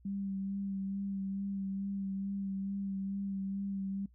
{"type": "tone with vibrato", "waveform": "sine", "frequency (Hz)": 196, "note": "G3", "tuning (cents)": 0, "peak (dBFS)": -34, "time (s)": [0.05, 4.06], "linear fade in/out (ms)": 5, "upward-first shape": "sine", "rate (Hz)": 2.3, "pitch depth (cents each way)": 21, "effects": ["noise-tail reverb RT60 0.1 s tail -21 dB re dry", "added 60 Hz sine -59 dBFS peak until 4.14 s"]}